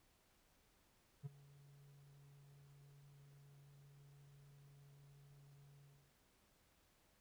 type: tone with ADSR envelope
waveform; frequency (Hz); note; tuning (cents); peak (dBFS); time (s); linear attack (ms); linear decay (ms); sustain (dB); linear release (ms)
triangle; 141.2; C#3; +32; -40; 1.23-6.15; 30; 19; -20; 330
effects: pink hiss -75 dBFS RMS until 7.2 s